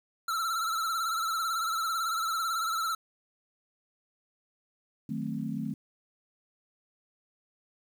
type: tone with vibrato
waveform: square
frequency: 1336 Hz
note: E6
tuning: 23 cents sharp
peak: -29 dBFS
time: 0.28-2.95 s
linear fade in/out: 5 ms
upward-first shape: triangle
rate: 18 Hz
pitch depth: 83 cents each way
type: chord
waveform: sine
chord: D# diminished seventh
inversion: none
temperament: equal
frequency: 155.56 / 185 / 220 / 261.6 Hz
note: D#3 / F#3 / A3 / C4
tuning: 0 / 0 / 0 / 0 cents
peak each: -37 / -39 / -34 / -37 dBFS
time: 5.09-5.74 s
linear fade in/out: 5 ms
effects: 10-bit